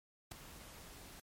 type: noise with ADSR envelope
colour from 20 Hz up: pink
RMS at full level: -42 dBFS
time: 0.31-1.2 s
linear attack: 8 ms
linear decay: 6 ms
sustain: -12 dB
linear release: 4 ms
effects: MP3 64 kbps